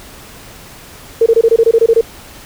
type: tone bursts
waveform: sine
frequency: 456.6 Hz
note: A#4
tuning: 36 cents flat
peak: -5 dBFS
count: 11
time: 1.21-2.011 s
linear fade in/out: 5 ms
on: 51 ms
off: 24 ms
effects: pink hiss -36 dBFS RMS until 2.45 s